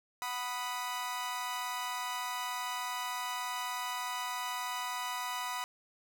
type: chord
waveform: sawtooth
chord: B major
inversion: second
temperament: equal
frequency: 740 / 987.8 / 1244.5 Hz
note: F#5 / B5 / D#6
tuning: 0 / 0 / 0 cents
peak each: -39 / -33 / -38 dBFS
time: 0.22-5.64 s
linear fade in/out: 0 ms
effects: none